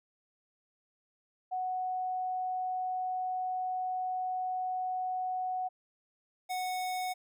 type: tone pair in turn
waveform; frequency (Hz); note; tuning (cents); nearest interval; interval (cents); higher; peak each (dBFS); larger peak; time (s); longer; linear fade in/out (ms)
sine / square; 740 / 737; F#5 / F#5; 0 / -7; unison; 7; first; -31 / -33; first; 1.51-5.69 / 6.49-7.14; first; 20
effects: none